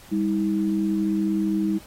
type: tone pair together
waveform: sine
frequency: 200 / 319.6 Hz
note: G3 / D#4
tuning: +35 / +47 cents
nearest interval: minor sixth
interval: 812 cents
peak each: -23 dBFS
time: 0.11-1.79 s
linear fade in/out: 20 ms
effects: pink hiss -48 dBFS RMS until 1.86 s + AAC 48 kbps